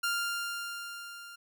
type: tone with level ramp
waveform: sawtooth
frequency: 1396.9 Hz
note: F6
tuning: in tune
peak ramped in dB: -24 to -42 dBFS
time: 0.03-1.36 s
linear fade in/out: 10 ms
effects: none